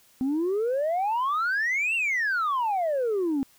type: exponential two-way sweep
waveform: sine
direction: up then down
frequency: 252.6 to 2794 to 261.7 Hz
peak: -21 dBFS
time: 0.21-3.43 s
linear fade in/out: 0 ms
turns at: 1.95 s
effects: tanh soft clip ceiling -21 dBFS + white hiss -59 dBFS RMS until 3.58 s